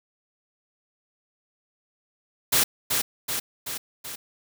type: noise with echo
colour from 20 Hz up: white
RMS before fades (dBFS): -20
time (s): 2.52-2.64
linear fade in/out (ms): 10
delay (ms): 380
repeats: 4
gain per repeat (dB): -4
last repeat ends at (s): 4.16
effects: none